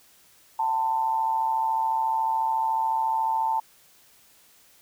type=tone with amplitude modulation; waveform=sine; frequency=891 Hz; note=A5; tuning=22 cents sharp; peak=-19 dBFS; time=0.59-3.6 s; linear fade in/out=5 ms; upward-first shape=sine; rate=134 Hz; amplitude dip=60%; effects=white hiss -57 dBFS RMS until 4.81 s